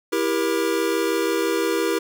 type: chord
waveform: square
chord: E diminished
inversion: none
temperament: just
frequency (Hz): 329.6 / 395.6 / 474.7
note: E4 / G4 / Bb4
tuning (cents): 0 / +16 / +31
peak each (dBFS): -25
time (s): 0.12-1.99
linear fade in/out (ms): 10
effects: 9-bit